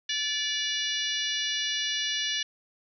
harmonic tone, 580 Hz, D5, 22 cents flat, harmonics 3 / 4 / 5 / 6 / 7 / 8 / 9 / 10, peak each -35 / -40 / -32 / -32 / -36 / -42 / -42 / -37 dBFS, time 0.09-2.43 s, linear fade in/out 5 ms, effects none

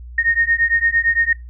sine beating tone pair, 1845 / 1853.8 Hz, A#6 / A#6, -18 / -10 cents, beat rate 8.8 Hz, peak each -17 dBFS, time 0.18-1.33 s, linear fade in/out 5 ms, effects noise-tail reverb RT60 0.2 s tail -21 dB re dry + added 60 Hz sine -32 dBFS peak until 1.49 s

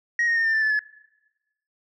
sine tone with pitch steps, 1887 / 1856.7 / 1826.9 / 1797.6 / 1768.8 / 1740.4 / 1712.5 Hz, A#6 / A#6 / A#6 / A6 / A6 / A6 / A6, +21 / -7 / -35 / +37 / +9 / -19 / -47 cents, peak -17 dBFS, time 0.19-0.792 s, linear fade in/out 2 ms, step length 86 ms, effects noise-tail reverb RT60 1.0 s tail -22 dB re dry + tanh soft clip ceiling -17 dBFS

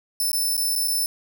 5% pulse tone with dropouts, 5290 Hz, E8, 5 cents sharp, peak -15 dBFS, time 0.2-1.06 s, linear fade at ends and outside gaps 1 ms, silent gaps 0.317-0.33 / 0.567-0.577 / 0.754-0.76 / 0.876-0.881 s, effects none

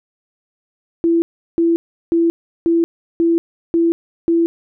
sine tone bursts, 334.9 Hz, E4, 27 cents sharp, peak -11 dBFS, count 7, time 1.04-4.46 s, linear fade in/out 0 ms, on 180 ms, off 360 ms, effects none

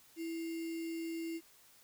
sine tone with sample-and-hold, 329.6 Hz, E4, in tune, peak -37 dBFS, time 0.16-1.41 s, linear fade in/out 50 ms, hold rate 2450 Hz, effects white hiss -63 dBFS RMS until 1.83 s

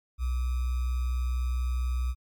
sine tone with sample-and-hold, 62.2 Hz, B1, 13 cents sharp, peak -25 dBFS, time 0.18-2.15 s, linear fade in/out 50 ms, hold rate 1225 Hz, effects MP3 96 kbps

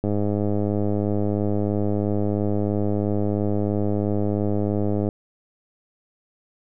click train, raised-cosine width 2 ms, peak -11 dBFS, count 521, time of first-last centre 0.04-5.089 s, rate 103 Hz, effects none

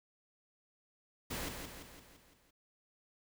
pink noise with echo, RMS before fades -40 dBFS, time 1.3-1.49 s, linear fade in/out 10 ms, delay 170 ms, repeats 6, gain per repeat -5 dB, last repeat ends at 2.51 s, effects none

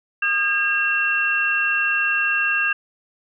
sine tone cluster, 1231 / 1618 / 2715 Hz, D#6 / G#6 / F7, -19 / -46 / -50 cents, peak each -28 / -20 / -21 dBFS, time 0.22-2.73 s, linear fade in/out 5 ms, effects none

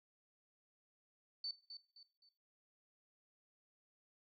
sine tone with echo, 4525 Hz, C#8, 35 cents sharp, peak -40 dBFS, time 1.44-1.51 s, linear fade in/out 2 ms, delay 260 ms, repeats 3, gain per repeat -9 dB, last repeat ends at 2.29 s, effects noise-tail reverb RT60 0.6 s tail -21 dB re dry

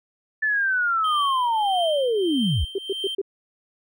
sine linear sweep, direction down, 1760 to 50.5 Hz, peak -19 dBFS, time 0.42-2.65 s, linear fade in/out 10 ms
triangle tone with tremolo, 3136 Hz, G7, in tune, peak -24 dBFS, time 1.04-3.15 s, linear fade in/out 5 ms, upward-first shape triangle, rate 1.6 Hz, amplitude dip 80%
sine tone bursts, 392 Hz, G4, in tune, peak -21 dBFS, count 4, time 2.75-3.216 s, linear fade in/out 5 ms, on 34 ms, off 110 ms
effects none

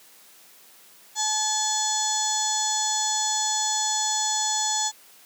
harmonic tone, 860 Hz, A5, 40 cents flat, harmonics 1 / 2 / 4 / 5 / 6 / 7 / 8 / 9, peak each -28 / -37 / -31 / -33 / -37 / -32 / -27 / -32 dBFS, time 1.15-4.92 s, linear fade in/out 50 ms, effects white hiss -52 dBFS RMS until 5.25 s + high-pass 200 Hz 12 dB/octave

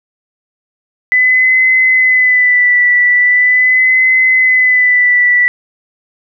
sine tone with vibrato, 2001 Hz, B6, 22 cents sharp, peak -6 dBFS, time 1.12-5.48 s, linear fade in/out 0 ms, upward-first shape sine, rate 0.41 Hz, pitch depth 33 cents each way, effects none

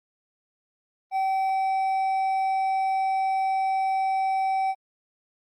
triangle tone with hard clipping, 768 Hz, G5, 36 cents flat, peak -23 dBFS, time 1.11-4.75 s, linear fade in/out 50 ms, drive 7 dB, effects Opus 24 kbps

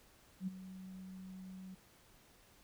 sine tone with ADSR envelope, 187.4 Hz, F#3, 22 cents sharp, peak -34 dBFS, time 0.4-1.75 s, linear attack 72 ms, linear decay 20 ms, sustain -13 dB, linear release 10 ms, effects pink hiss -65 dBFS RMS until 2.63 s

